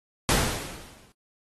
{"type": "noise with exponential decay", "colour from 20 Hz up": "pink", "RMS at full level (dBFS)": -20, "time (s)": [0.29, 1.12], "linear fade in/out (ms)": 0, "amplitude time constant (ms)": 180, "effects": ["AAC 32 kbps"]}